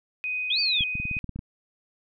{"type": "tone with tremolo", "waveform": "sine", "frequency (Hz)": 2500, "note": "D#7", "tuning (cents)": 8, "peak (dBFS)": -26, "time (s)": [0.24, 1.19], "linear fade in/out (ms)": 0, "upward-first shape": "sine", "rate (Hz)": 2.2, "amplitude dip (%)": 25}
{"type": "linear two-way sweep", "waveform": "sine", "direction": "up then down", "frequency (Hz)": [3135, 4699, 3135], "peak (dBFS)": -22, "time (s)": [0.5, 0.84], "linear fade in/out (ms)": 5, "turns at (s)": 0.6}
{"type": "clicks", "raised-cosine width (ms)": 5, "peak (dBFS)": -22, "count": 10, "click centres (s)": [0.808, 0.954, 1, 1.054, 1.113, 1.168, 1.243, 1.293, 1.36, 1.391]}
{"effects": []}